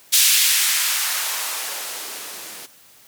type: noise with band-pass filter sweep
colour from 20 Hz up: violet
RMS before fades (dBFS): -21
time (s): 0.12-2.67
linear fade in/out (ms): 20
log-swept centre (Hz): 3300 to 200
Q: 1
effects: white hiss -50 dBFS RMS until 3.07 s + high-pass 80 Hz 12 dB/octave